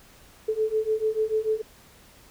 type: beating tone pair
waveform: sine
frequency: 432.1 / 438.9 Hz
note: A4 / A4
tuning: -31 / -4 cents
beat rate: 6.8 Hz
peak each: -26 / -25 dBFS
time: 0.48-1.62 s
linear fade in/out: 10 ms
effects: pink hiss -53 dBFS RMS until 2.3 s